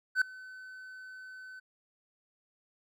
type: tone with ADSR envelope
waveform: triangle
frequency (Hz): 1517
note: F#6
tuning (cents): +43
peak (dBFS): -19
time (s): 0.15-1.6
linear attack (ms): 65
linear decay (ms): 3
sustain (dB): -24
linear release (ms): 12
effects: none